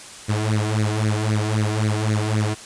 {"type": "tone with flanger", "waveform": "sawtooth", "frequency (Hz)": 107.3, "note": "A2", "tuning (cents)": -43, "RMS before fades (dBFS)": -21, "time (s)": [0.28, 2.55], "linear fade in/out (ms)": 20, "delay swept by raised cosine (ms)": [0.46, 2.96], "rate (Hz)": 3.8, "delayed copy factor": 0.9, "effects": ["white hiss -39 dBFS RMS until 2.65 s", "resampled to 22050 Hz"]}